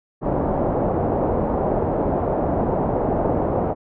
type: low-pass noise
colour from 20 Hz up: white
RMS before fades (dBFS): -21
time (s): 0.21-3.75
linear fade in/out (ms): 50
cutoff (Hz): 740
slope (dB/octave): 24
effects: none